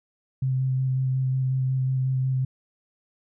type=tone with vibrato; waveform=sine; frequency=130.81 Hz; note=C3; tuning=in tune; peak=-21 dBFS; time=0.42-2.45 s; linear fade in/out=5 ms; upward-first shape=square; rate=5.5 Hz; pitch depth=11 cents each way; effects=none